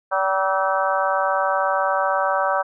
harmonic tone with a mistuned harmonic, 191.9 Hz, G3, 37 cents flat, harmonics 3 / 4 / 5 / 6 / 7 / 8, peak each -23 / -24 / -25 / -26 / -26 / -27 dBFS, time 0.11-2.63 s, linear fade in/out 20 ms, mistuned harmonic 7, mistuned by -50 cents, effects none

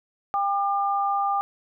sine tone pair together, 798 / 1200.8 Hz, G5 / D6, +31 / +38 cents, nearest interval perfect fifth, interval 707 cents, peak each -23 / -25 dBFS, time 0.34-1.41 s, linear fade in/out 0 ms, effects none

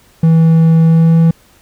triangle tone with pitch glide, 162.9 to 164.6 Hz, E3 to E3, -20 to -2 cents, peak -3 dBFS, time 0.23-1.31 s, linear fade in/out 5 ms, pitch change +18 cents, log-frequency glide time 0.84-1.18 s, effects pink hiss -48 dBFS RMS until 1.61 s

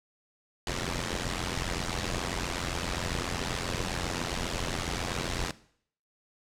pink noise with amplitude modulation, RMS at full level -28 dBFS, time 0.67-5.51 s, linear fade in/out 2 ms, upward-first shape sine, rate 87.5 Hz, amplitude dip 90%, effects noise-tail reverb RT60 0.6 s tail -18 dB re dry + low-pass 7000 Hz 12 dB/octave

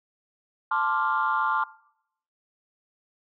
sine chord, D minor seventh, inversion second, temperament equal, 880 / 1046.5 / 1174.7 / 1396.9 Hz, A5 / C6 / D6 / F6, 0 / 0 / 0 / 0 cents, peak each -27 dBFS, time 0.71-1.64 s, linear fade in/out 5 ms, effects noise-tail reverb RT60 0.7 s tail -20 dB re dry + tanh soft clip ceiling -14 dBFS

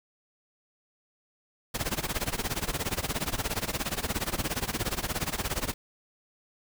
pink noise with tremolo, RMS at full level -28 dBFS, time 1.74-5.74 s, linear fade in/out 10 ms, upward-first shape sine, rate 17 Hz, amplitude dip 90%, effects none

